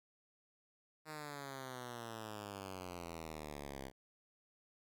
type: exponential sweep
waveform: 5% pulse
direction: down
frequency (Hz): 157.2 to 65.41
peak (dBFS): -34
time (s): 1.05-3.92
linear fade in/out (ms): 50
effects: none